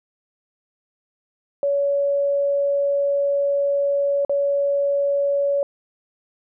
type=tone with dropouts; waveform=sine; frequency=564 Hz; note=C#5; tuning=30 cents sharp; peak=-17 dBFS; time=1.63-5.63 s; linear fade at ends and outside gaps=1 ms; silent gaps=4.249-4.295 s; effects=none